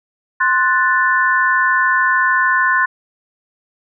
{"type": "chord", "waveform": "sine", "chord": "F# diminished", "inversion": "second", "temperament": "equal", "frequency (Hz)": [1046.5, 1480, 1760], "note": ["C6", "F#6", "A6"], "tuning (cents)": [0, 0, 0], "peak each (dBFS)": -16, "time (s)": [0.4, 2.86], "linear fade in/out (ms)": 10, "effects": []}